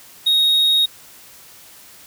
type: tone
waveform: triangle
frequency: 3753 Hz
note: A#7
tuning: 11 cents sharp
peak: -11 dBFS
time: 0.26-0.86 s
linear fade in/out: 10 ms
effects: white hiss -44 dBFS RMS until 2.06 s